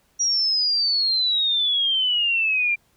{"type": "exponential sweep", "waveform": "sine", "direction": "down", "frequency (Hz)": [5760, 2362], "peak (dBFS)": -18, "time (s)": [0.19, 2.76], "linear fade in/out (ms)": 20, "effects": ["pink hiss -63 dBFS RMS until 2.96 s"]}